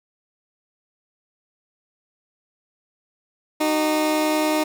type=tone pair together; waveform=20% pulse; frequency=308.1 / 378.6 Hz; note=D#4 / F#4; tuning=-17 / +40 cents; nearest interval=major third; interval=357 cents; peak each=-14 / -24 dBFS; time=3.6-4.64 s; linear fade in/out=10 ms; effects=none